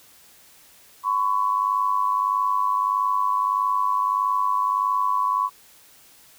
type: tone pair together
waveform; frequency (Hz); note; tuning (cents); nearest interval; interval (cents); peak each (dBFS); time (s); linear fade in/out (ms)
sine; 1014.4 / 1116; B5 / C#6; +46 / +11; major second; 165; -22; 1.03-5.5; 50
effects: white hiss -52 dBFS RMS until 6.38 s